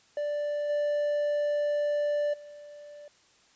triangle tone with level steps, 587.3 Hz, D5, in tune, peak -26 / -23 / -42 dBFS, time 0.17-3.08 s, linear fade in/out 2 ms, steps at 0.69 / 2.33 s, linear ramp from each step 10 ms, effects white hiss -62 dBFS RMS until 3.55 s + resampled to 16000 Hz

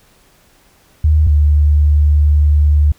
sine tone pair in turn, 76.7 / 74.13 Hz, D#2 / D2, -24 / +17 cents, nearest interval minor second, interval 59 cents, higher first, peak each -7 dBFS, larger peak neither, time 1.04-1.27 / 1.27-2.92 s, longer second, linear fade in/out 5 ms, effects pink hiss -51 dBFS RMS until 2.98 s

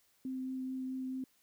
sine tone with vibrato, 260 Hz, C4, 11 cents flat, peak -36 dBFS, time 0.25-1.24 s, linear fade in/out 2 ms, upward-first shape triangle, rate 4.6 Hz, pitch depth 10 cents each way, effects white hiss -71 dBFS RMS until 1.42 s

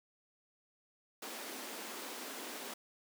pink high-pass noise, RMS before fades -45 dBFS, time 1.22-2.74 s, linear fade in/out 5 ms, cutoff 230 Hz, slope 48 dB/octave, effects none

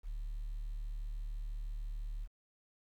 sine tone, 36.96 Hz, D1, 12 cents sharp, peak -35 dBFS, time 0.03-2.28 s, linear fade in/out 50 ms, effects tanh soft clip ceiling -36 dBFS + 11-bit

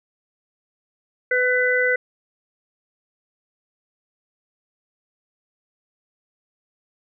harmonic tone, 499.6 Hz, B4, 20 cents sharp, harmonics 1 / 3 / 4, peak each -21 / -21 / -21 dBFS, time 1.31-1.96 s, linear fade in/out 5 ms, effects none

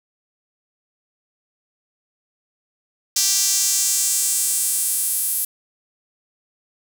sawtooth tone with high-pass filter sweep, 392 Hz, G4, in tune, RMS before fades -20 dBFS, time 3.16-5.45 s, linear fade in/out 5 ms, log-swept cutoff 5800 to 11000 Hz, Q 2.2, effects none

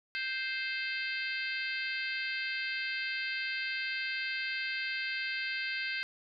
harmonic tone, 523.3 Hz, C5, in tune, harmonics 3 / 4 / 5 / 6 / 7 / 8 / 9, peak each -37 / -38 / -39 / -45 / -48 / -45 / -44 dBFS, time 0.15-6.03 s, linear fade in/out 0 ms, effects none

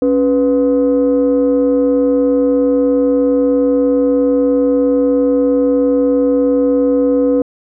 sine tone pair together, 277 / 493.9 Hz, C#4 / B4, -1 / 0 cents, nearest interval minor seventh, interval 1001 cents, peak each -11 dBFS, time 0.02-7.42 s, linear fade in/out 2 ms, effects tanh soft clip ceiling -5 dBFS

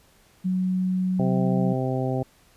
sine tone, 185 Hz, F#3, in tune, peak -21 dBFS, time 0.44-1.74 s, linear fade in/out 20 ms
harmonic tone, 130 Hz, C3, 11 cents flat, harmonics 1 / 2 / 3 / 4 / 5 / 6, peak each -26 / -29 / -31 / -32 / -33 / -34 dBFS, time 1.19-2.23 s, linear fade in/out 5 ms
effects pink hiss -58 dBFS RMS until 2.56 s + resampled to 32000 Hz

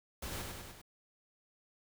pink noise with echo, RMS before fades -42 dBFS, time 0.22-0.42 s, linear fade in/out 5 ms, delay 99 ms, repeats 4, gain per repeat -3 dB, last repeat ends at 0.816 s, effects none

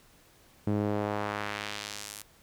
sawtooth tone with band-pass filter sweep, 103.8 Hz, G#2, in tune, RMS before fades -33 dBFS, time 0.67-2.22 s, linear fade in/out 0 ms, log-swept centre 250 to 11000 Hz, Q 0.93, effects pink hiss -60 dBFS RMS until 2.42 s

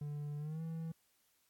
triangle tone with pitch glide, 146.83 to 162.92 Hz, D3 to E3, 0 to -20 cents, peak -37 dBFS, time 0.01-0.92 s, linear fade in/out 5 ms, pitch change +180 cents, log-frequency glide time 0.38-0.62 s, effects white hiss -75 dBFS RMS until 1.49 s + AAC 64 kbps

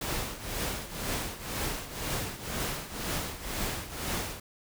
pink noise with tremolo, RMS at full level -31 dBFS, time 0.01-4.4 s, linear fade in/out 5 ms, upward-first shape triangle, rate 2 Hz, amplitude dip 80%, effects none

